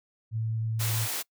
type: tone with vibrato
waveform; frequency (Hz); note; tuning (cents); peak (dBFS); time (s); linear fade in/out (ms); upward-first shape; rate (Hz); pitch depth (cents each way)
sine; 111.7; A2; +27; -27; 0.31-1.08; 50; sine; 9.5; 8
type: high-pass noise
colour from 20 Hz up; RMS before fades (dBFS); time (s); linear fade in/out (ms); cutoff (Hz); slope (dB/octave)
white; -32; 0.79-1.23; 20; 290; 12
effects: noise-tail reverb RT60 0.1 s tail -24 dB re dry